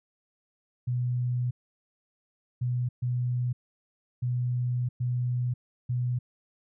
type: tone bursts at uneven times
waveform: sine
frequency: 123.5 Hz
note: B2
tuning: in tune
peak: -25 dBFS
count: 6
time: 0.87-1.51 / 2.61-2.89 / 3.02-3.53 / 4.22-4.89 / 5-5.54 / 5.89-6.19 s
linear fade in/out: 10 ms
effects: none